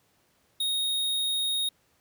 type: tone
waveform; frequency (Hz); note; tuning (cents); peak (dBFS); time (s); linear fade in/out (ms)
square; 3733; A#7; +2; -26; 0.6-1.69; 5
effects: pink hiss -67 dBFS RMS until 2 s + high-pass 80 Hz 12 dB/octave